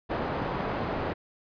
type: low-pass noise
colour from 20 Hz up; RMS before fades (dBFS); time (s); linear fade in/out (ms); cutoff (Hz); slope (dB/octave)
white; -31; 0.09-1.14; 20; 860; 12
effects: resampled to 11025 Hz